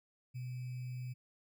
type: tone with sample-and-hold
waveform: sine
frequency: 125.6 Hz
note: B2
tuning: 30 cents sharp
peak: -39 dBFS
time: 0.34-1.14 s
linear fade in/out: 20 ms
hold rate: 2450 Hz
effects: none